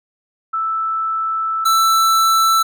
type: tone pair in turn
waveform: sine / square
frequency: 1318.5 / 1326.1 Hz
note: E6 / E6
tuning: 0 / +10 cents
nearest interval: unison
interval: 10 cents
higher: second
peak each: -17 / -12 dBFS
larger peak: second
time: 0.53-1.65 / 1.65-2.63 s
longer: first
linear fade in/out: 10 ms
effects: none